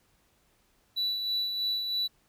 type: tone with tremolo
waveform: triangle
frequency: 3951 Hz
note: B7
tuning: in tune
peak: -24 dBFS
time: 0.96-2.08 s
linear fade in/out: 20 ms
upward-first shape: sine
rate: 3.1 Hz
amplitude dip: 45%
effects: tanh soft clip ceiling -20 dBFS + pink hiss -68 dBFS RMS until 2.28 s